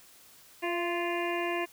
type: harmonic tone with a mistuned harmonic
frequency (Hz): 347.8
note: F4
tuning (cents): -7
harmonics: 1 / 2 / 3 / 5 / 6 / 7 / 8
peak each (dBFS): -32 / -35 / -37 / -39 / -40 / -40 / -41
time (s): 0.62-1.66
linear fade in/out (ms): 20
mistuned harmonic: 2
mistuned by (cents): -29
effects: white hiss -56 dBFS RMS until 1.72 s